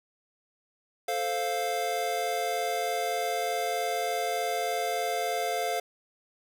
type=chord; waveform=square; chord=F major; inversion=first; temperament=equal; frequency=440 / 523.3 / 698.5 Hz; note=A4 / C5 / F5; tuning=0 / 0 / 0 cents; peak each=-35 / -35 / -30 dBFS; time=1.08-5.8 s; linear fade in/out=5 ms; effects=none